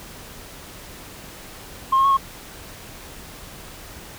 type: tone with pitch steps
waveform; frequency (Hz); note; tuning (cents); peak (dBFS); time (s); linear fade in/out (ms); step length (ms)
sine; 1065 / 1077 / 1102 / 1084; C6 / C6 / C#6 / C#6; +30 / +50 / -11 / -39; -12; 1.92-2.172; 10; 63
effects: tanh soft clip ceiling -11 dBFS + pink hiss -40 dBFS RMS until 4.18 s